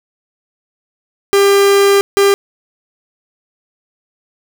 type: tone bursts at uneven times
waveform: 45% pulse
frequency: 398.4 Hz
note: G4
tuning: 28 cents sharp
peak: -7 dBFS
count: 2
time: 1.33-2.01 / 2.17-2.34 s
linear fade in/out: 0 ms
effects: none